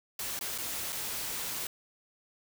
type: noise with dropouts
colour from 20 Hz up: white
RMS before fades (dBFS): -36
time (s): 0.19-1.67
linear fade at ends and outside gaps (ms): 2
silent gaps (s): 0.391-0.41 / 0.579-0.584 / 0.923-0.927
effects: none